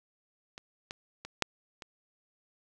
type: clicks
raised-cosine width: 0.2 ms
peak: -26 / -21 / -24 / -8 / -26 dBFS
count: 5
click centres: 0.579 / 0.909 / 1.25 / 1.423 / 1.822 s
effects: none